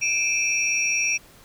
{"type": "tone cluster", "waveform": "sine", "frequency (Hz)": [2375, 2613, 5660], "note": ["D7", "E7", "F8"], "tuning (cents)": [19, -16, 22], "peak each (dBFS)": -24, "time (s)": [0.01, 1.18], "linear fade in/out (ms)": 20, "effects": ["tanh soft clip ceiling -12 dBFS", "pink hiss -51 dBFS RMS until 1.44 s"]}